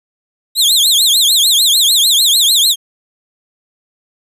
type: tone with vibrato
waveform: sawtooth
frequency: 3690 Hz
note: A#7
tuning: 18 cents flat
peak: -5 dBFS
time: 0.55-2.76 s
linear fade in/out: 50 ms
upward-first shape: triangle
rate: 6.7 Hz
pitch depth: 270 cents each way
effects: resampled to 32000 Hz